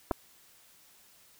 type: clicks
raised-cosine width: 1 ms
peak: -15 dBFS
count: 2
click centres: 0.111 / 0.114 s
effects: white hiss -60 dBFS RMS until 1.39 s